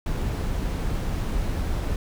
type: noise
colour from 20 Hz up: brown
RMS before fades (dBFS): -26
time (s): 0.06-1.96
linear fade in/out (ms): 2
effects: none